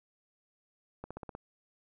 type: accelerating click train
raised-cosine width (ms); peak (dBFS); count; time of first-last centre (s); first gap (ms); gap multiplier
1; -27; 6; 1.04-1.351; 66; 0.97
effects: none